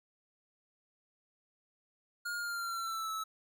square tone with pitch glide, 1422 to 1304 Hz, F6 to E6, +31 to -19 cents, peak -36 dBFS, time 2.25-3.24 s, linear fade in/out 10 ms, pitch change -150 cents, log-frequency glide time 2.38-3.12 s, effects none

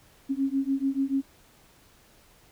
sine beating tone pair, 268.6 / 275.5 Hz, C4 / C#4, +46 / -11 cents, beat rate 6.9 Hz, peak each -27 dBFS, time 0.29-1.22 s, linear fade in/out 20 ms, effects pink hiss -58 dBFS RMS until 2.51 s

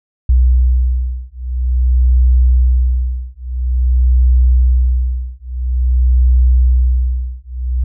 sine beating tone pair, 62.1 / 62.59 Hz, B1 / B1, +10 / +24 cents, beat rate 0.49 Hz, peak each -12 dBFS, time 0.29-7.84 s, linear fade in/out 5 ms, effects none

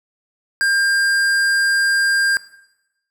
sine tone with hard clipping, 1600 Hz, G6, 35 cents sharp, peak -16 dBFS, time 0.61-2.37 s, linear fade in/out 0 ms, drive 14 dB, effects noise-tail reverb RT60 0.9 s tail -17 dB re dry

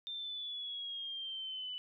sine exponential sweep, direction down, 3599 to 2978 Hz, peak -39 dBFS, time 0.07-1.78 s, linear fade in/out 0 ms, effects none

